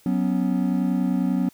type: chord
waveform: triangle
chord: F# suspended fourth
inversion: none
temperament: equal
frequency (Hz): 185 / 246.9 / 277.2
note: F#3 / B3 / C#4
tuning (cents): 0 / 0 / 0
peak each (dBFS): -21 / -22 / -24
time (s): 0.06-1.49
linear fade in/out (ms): 2
effects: white hiss -56 dBFS RMS until 1.53 s